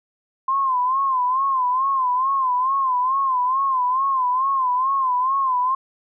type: tone with vibrato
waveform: sine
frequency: 1042 Hz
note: C6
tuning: 7 cents flat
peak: -17 dBFS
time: 0.48-5.75 s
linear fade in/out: 5 ms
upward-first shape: sine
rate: 2.3 Hz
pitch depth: 94 cents each way
effects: none